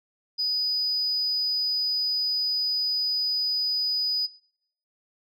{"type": "tone", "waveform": "sine", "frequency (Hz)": 4970, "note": "D#8", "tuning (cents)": -3, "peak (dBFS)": -22, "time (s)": [0.38, 4.27], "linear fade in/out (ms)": 20, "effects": ["noise-tail reverb RT60 0.7 s tail -23 dB re dry", "tanh soft clip ceiling -20 dBFS"]}